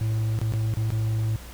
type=tone with dropouts; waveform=triangle; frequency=110.4 Hz; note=A2; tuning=6 cents sharp; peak=-20 dBFS; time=0.01-1.36 s; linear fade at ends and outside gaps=0 ms; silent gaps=0.389-0.415 / 0.523-0.537 / 0.738-0.77 / 0.904-0.92 s; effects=added 60 Hz sine -40 dBFS peak until 1.53 s + pink hiss -45 dBFS RMS until 1.53 s